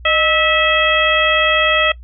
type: harmonic tone with a mistuned harmonic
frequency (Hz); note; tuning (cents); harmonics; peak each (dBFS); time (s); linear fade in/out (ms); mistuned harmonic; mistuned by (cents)
650; E5; -24; 1 / 2 / 3 / 4 / 5; -18 / -18 / -18 / -18 / -18; 0.05-1.92; 5; 1; -92
effects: noise-tail reverb RT60 0.1 s tail -20 dB re dry + added 60 Hz sine -33 dBFS peak until 2.03 s